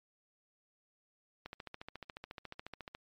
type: click train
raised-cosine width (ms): 0.3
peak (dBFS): -28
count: 22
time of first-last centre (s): 1.46-2.949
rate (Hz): 14.1
effects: MP3 64 kbps